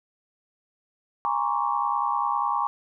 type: tone cluster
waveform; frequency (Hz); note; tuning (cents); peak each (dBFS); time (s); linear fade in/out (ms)
sine; 822 / 940 / 1075 / 1145; G#5 / A#5 / C6 / D6; -18 / +14 / +47 / -44; -28; 1.25-2.67; 0
effects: none